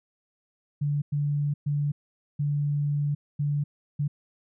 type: tone bursts at uneven times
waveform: sine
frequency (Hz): 145.3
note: D3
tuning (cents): -18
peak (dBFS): -23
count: 6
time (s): 0.81-1.02 / 1.12-1.54 / 1.66-1.92 / 2.39-3.15 / 3.39-3.64 / 3.99-4.08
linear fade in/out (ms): 10
effects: none